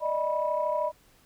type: tone cluster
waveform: sine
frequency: 594 / 627 / 978 Hz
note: D5 / D#5 / B5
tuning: +20 / +13 / -17 cents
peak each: -29 dBFS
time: 0-0.92 s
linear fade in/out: 50 ms
effects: tanh soft clip ceiling -15 dBFS + pink hiss -61 dBFS RMS until 1.25 s